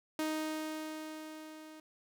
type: tone with level ramp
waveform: sawtooth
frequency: 311.6 Hz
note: D#4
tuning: 3 cents sharp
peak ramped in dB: -28 to -46 dBFS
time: 0.19-1.8 s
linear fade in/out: 2 ms
effects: none